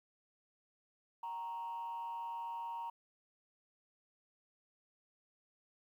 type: tone with frequency modulation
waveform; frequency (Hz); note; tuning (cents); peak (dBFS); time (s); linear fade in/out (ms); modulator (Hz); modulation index
sine; 932.3; A#5; 0; -38; 1.23-2.9; 5; 167; 0.4
effects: tanh soft clip ceiling -37 dBFS + 12-bit